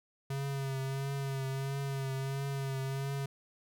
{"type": "tone with vibrato", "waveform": "square", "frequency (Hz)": 136.3, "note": "C#3", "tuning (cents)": -29, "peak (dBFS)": -34, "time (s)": [0.3, 3.26], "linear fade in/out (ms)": 5, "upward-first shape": "triangle", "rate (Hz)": 1.5, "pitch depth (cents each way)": 39, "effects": []}